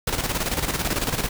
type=noise with tremolo; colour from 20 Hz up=pink; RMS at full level=-23 dBFS; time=0.07-1.29 s; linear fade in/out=5 ms; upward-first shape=square; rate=18 Hz; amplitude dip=60%; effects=none